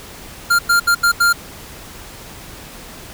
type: tone bursts at uneven times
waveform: square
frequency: 1396.9 Hz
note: F6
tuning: in tune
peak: -11 dBFS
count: 5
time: 0.5-0.59 / 0.69-0.8 / 0.87-0.95 / 1.03-1.12 / 1.2-1.33 s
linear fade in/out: 10 ms
effects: pink hiss -36 dBFS RMS until 3.13 s